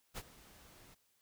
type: noise with ADSR envelope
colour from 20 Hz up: pink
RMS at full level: -43 dBFS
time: 0.14-0.95 s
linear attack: 34 ms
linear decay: 49 ms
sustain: -17 dB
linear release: 15 ms
effects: white hiss -75 dBFS RMS until 1.21 s